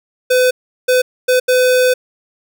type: tone bursts at uneven times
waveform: square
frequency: 505 Hz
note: B4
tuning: 39 cents sharp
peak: -10 dBFS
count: 4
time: 0.3-0.51 / 0.88-1.02 / 1.28-1.4 / 1.48-1.94 s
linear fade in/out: 10 ms
effects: none